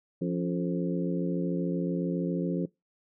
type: harmonic tone with a mistuned harmonic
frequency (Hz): 87.31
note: F2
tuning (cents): 0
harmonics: 2 / 3 / 4 / 5 / 6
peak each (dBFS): -29 / -33 / -35 / -37 / -39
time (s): 0.21-2.66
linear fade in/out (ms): 10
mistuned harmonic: 3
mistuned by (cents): +85
effects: noise-tail reverb RT60 0.2 s tail -22 dB re dry